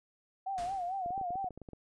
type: tone with vibrato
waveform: sine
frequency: 740 Hz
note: F#5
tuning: in tune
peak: -33 dBFS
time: 0.46-1.49 s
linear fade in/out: 10 ms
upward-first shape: sine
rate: 4.5 Hz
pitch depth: 110 cents each way
type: noise with exponential decay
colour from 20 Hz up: pink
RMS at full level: -44 dBFS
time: 0.58-1.14 s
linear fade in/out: 0 ms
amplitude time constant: 120 ms
type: clicks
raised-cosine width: 2 ms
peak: -33 dBFS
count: 12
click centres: 1.061 / 1.106 / 1.178 / 1.213 / 1.306 / 1.356 / 1.444 / 1.507 / 1.576 / 1.617 / 1.688 / 1.733 s
effects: resampled to 22050 Hz